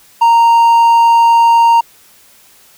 triangle tone, 928 Hz, A#5, 8 cents flat, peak -3 dBFS, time 0.21-1.81 s, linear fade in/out 10 ms, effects white hiss -45 dBFS RMS until 2.77 s

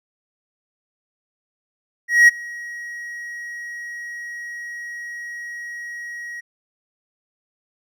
triangle tone with ADSR envelope, 1900 Hz, A#6, 33 cents sharp, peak -4 dBFS, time 2.08-6.41 s, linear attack 200 ms, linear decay 18 ms, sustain -24 dB, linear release 15 ms, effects none

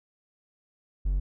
triangle tone, 46.9 Hz, F#1, 24 cents sharp, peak -21 dBFS, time 1.05-1.2 s, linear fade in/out 10 ms, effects none

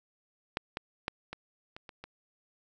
clicks, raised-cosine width 0.3 ms, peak -14 / -18 / -15 / -23 / -28 / -29 / -27 dBFS, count 7, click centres 0.571 / 0.771 / 1.081 / 1.33 / 1.765 / 1.892 / 2.04 s, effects none

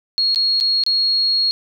sine tone with dropouts, 4300 Hz, C8, 47 cents sharp, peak -14 dBFS, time 0.18-1.51 s, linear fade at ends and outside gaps 0 ms, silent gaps 0.347-0.359 / 0.601-0.609 / 0.837-0.864 s, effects none

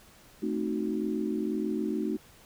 sine chord, A diminished seventh, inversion none, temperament equal with one note detuned, 220 / 261.6 / 308.1 / 370 Hz, A3 / C4 / Eb4 / Gb4, 0 / 0 / -17 / 0 cents, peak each -32 / -37 / -32 / -34 dBFS, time 0.42-2.17 s, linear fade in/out 10 ms, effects pink hiss -56 dBFS RMS until 2.45 s

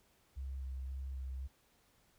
sine tone with vibrato, 66.2 Hz, C2, 21 cents sharp, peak -39 dBFS, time 0.36-1.48 s, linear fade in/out 20 ms, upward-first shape square, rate 1.9 Hz, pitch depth 16 cents each way, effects pink hiss -71 dBFS RMS until 2.18 s

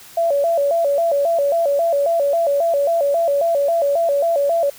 sine tone with vibrato, 617 Hz, D#5, 15 cents flat, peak -14 dBFS, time 0.17-4.7 s, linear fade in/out 5 ms, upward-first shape square, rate 3.7 Hz, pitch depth 150 cents each way, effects white hiss -42 dBFS RMS until 4.78 s

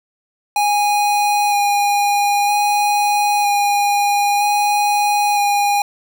square tone with vibrato, 820 Hz, G#5, 22 cents flat, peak -14 dBFS, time 0.56-5.82 s, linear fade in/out 2 ms, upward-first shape square, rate 0.52 Hz, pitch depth 10 cents each way, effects none

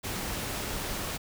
pink noise, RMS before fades -34 dBFS, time 0.03-1.18 s, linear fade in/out 20 ms, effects none

